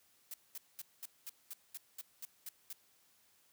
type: noise bursts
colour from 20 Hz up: blue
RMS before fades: -45 dBFS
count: 11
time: 0.31-2.729 s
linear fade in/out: 2 ms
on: 29 ms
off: 210 ms
effects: white hiss -70 dBFS RMS until 3.52 s + high-pass 60 Hz 12 dB/octave